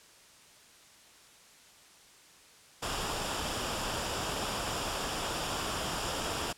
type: noise with comb filter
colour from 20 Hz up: pink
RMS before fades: -34 dBFS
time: 2.82-6.53 s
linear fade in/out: 10 ms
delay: 0.48 ms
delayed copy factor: -0.5
effects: white hiss -57 dBFS RMS until 6.57 s + low-pass 9000 Hz 12 dB/octave